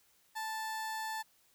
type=tone; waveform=30% pulse; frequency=880 Hz; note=A5; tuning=in tune; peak=-34 dBFS; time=0.35-1.23 s; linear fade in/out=20 ms; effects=white hiss -69 dBFS RMS until 1.54 s